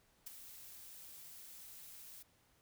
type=noise with ADSR envelope; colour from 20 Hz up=blue; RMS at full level=-44 dBFS; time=0.26-2.23 s; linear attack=11 ms; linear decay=11 ms; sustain=-10 dB; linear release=10 ms; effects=pink hiss -72 dBFS RMS until 2.61 s